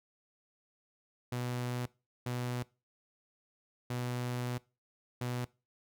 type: tone bursts at uneven times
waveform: sawtooth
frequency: 123.2 Hz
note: B2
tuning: 4 cents flat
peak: -30 dBFS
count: 4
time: 1.32-1.86 / 2.26-2.63 / 3.9-4.58 / 5.21-5.45 s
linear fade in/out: 5 ms
effects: noise-tail reverb RT60 0.3 s tail -22 dB re dry